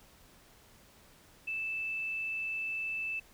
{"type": "tone", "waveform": "sine", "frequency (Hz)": 2637, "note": "E7", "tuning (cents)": 0, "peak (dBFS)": -33, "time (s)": [1.47, 3.2], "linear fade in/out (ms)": 10, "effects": ["pink hiss -60 dBFS RMS until 3.33 s"]}